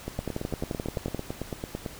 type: two click trains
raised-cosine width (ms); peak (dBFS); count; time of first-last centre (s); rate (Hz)
2; -18 / -16; 17 / 12; 0.08-1.862 / 0.19-1.147; 8.98 / 11.5
effects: pink hiss -45 dBFS RMS until 1.99 s